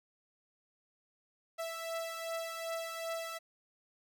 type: beating tone pair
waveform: sawtooth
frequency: 659.3 / 661.9 Hz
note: E5 / E5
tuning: 0 / +7 cents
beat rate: 2.6 Hz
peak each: -35 / -39 dBFS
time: 1.58-3.39 s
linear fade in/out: 20 ms
effects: none